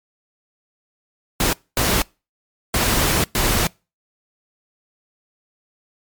pink noise bursts at uneven times, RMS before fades -18 dBFS, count 4, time 1.4-1.53 / 1.77-2.02 / 2.74-3.24 / 3.35-3.67 s, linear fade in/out 2 ms, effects noise-tail reverb RT60 0.3 s tail -26 dB re dry + MP3 96 kbps

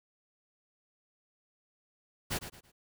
pink noise with echo, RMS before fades -33 dBFS, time 2.3-2.39 s, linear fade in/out 20 ms, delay 110 ms, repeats 3, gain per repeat -10 dB, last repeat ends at 2.72 s, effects none

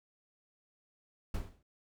brown noise with exponential decay, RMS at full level -32 dBFS, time 1.34-1.63 s, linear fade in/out 5 ms, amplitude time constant 61 ms, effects none

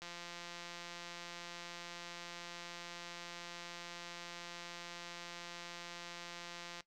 click train, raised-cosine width 0.2 ms, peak -30 dBFS, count 1175, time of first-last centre 0.02-6.806 s, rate 173 Hz, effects noise-tail reverb RT60 0.1 s tail -18 dB re dry

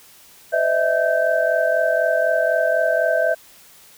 sine tone cluster, 512 / 610 / 654 / 1552 Hz, C5 / D#5 / E5 / G6, -38 / -34 / -14 / -18 cents, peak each -25 / -22 / -18 / -23 dBFS, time 0.52-3.35 s, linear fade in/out 20 ms, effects white hiss -48 dBFS RMS until 3.97 s

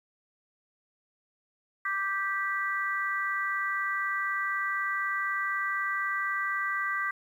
sine chord, G major, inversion second, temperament just, 1176 / 1568 / 1960 Hz, D6 / G6 / B6, +2 / 0 / -14 cents, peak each -32 dBFS, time 1.85-7.11 s, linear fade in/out 5 ms, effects 10-bit

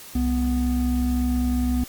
triangle tone pair together, 65.41 / 247 Hz, C2 / B3, 0 / 0 cents, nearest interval octave + major seventh, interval 2300 cents, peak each -21 / -20 dBFS, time 0.15-1.84 s, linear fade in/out 5 ms, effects white hiss -42 dBFS RMS until 1.88 s + Opus 48 kbps

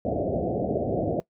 white low-pass noise, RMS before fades -26 dBFS, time 0.05-1.2 s, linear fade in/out 0 ms, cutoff 710 Hz, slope 96 dB/octave, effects noise-tail reverb RT60 0.1 s tail -20 dB re dry + high-pass 80 Hz 12 dB/octave

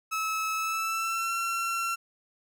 30% pulse tone with pitch glide, 1297 to 1358.3 Hz, E6 to F6, -28 to -49 cents, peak -25 dBFS, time 0.11-1.96 s, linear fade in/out 20 ms, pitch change +79 cents, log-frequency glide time 0.55-1.34 s, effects none

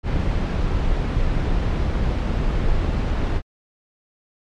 brown noise, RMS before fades -20 dBFS, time 0.03-3.42 s, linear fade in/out 50 ms, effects low-pass 4000 Hz 12 dB/octave + MP3 64 kbps

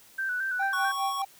sine tone with vibrato, 1523 Hz, F#6, 50 cents sharp, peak -27 dBFS, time 0.18-0.92 s, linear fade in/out 10 ms, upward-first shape square, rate 4.5 Hz, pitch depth 46 cents each way
triangle tone with tremolo, 784 Hz, G5, in tune, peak -24 dBFS, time 0.59-1.25 s, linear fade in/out 10 ms, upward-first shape sine, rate 4.9 Hz, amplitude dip 90%
square tone, 1109 Hz, C#6, in tune, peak -30 dBFS, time 0.73-1.22 s, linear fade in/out 2 ms
effects white hiss -55 dBFS RMS until 1.39 s

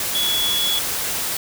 sine tone in noise, 3378 Hz, G#7, 29 cents sharp, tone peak -19 dBFS, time 0.15-0.79 s, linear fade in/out 2 ms, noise white, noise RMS -24 dBFS, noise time 0-1.37 s, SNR +2 dB, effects none

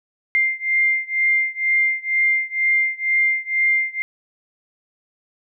sine beating tone pair, 2100 / 2102.1 Hz, C7 / C7, +6 / +8 cents, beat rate 2.1 Hz, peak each -19 / -20 dBFS, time 0.35-4.02 s, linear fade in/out 0 ms, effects none

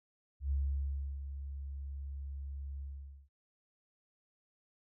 sine tone with ADSR envelope, 69.3 Hz, C#2, in tune, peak -29 dBFS, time 0.4-3.29 s, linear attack 110 ms, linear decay 680 ms, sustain -10 dB, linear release 480 ms, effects none

